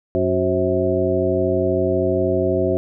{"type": "harmonic tone with a mistuned harmonic", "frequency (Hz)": 92.5, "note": "F#2", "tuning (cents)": 0, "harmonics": [1, 2, 3, 4, 6, 7], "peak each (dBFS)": [-25, -27, -25, -20, -23, -23], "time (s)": [0.15, 2.77], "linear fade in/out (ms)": 0, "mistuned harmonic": 6, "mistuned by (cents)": -75, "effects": []}